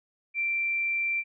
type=tone; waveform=sine; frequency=2353 Hz; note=D7; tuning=3 cents sharp; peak=-25 dBFS; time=0.34-1.24 s; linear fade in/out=50 ms; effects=none